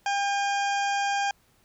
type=harmonic tone with a mistuned harmonic; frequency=801 Hz; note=G5; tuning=37 cents sharp; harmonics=1 / 2 / 3 / 4 / 6 / 7 / 8 / 9; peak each=-25 / -31 / -35 / -37 / -41 / -42 / -43 / -44 dBFS; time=0.06-1.31 s; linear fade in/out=2 ms; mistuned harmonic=3; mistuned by=+31 cents; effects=pink hiss -64 dBFS RMS until 1.64 s